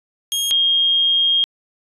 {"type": "tone pair in turn", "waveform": ["sawtooth", "sine"], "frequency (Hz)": [3255, 3236], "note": ["G#7", "G#7"], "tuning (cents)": [-36, -46], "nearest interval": "unison", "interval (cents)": 10, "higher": "first", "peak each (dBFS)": [-15, -13], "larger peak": "second", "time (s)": [[0.32, 0.51], [0.51, 1.44]], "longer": "second", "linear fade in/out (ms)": 0, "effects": ["resampled to 32000 Hz"]}